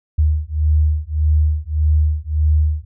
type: beating tone pair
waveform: sine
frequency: 75.7 / 77.4 Hz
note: D#2 / D#2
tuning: -47 / -9 cents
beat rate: 1.7 Hz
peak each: -16 dBFS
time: 0.18-2.85 s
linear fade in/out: 10 ms
effects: none